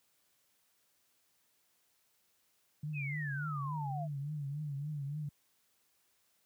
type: tone with vibrato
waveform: sine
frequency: 145.4 Hz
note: D3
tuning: 17 cents flat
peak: -36 dBFS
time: 2.83-5.29 s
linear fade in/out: 5 ms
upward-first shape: triangle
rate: 3.5 Hz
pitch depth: 110 cents each way
type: exponential sweep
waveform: sine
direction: down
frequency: 2637 to 644 Hz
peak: -39 dBFS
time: 2.93-4.08 s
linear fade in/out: 50 ms
effects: white hiss -74 dBFS RMS until 6.45 s + high-pass 60 Hz 12 dB/octave